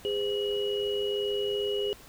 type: tone cluster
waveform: sine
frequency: 409.4 / 512 / 2911 Hz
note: G#4 / C5 / F#7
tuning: -25 / -38 / -29 cents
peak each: -28 / -36 / -34 dBFS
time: 0.05-1.93 s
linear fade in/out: 0 ms
effects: pink hiss -51 dBFS RMS until 2.08 s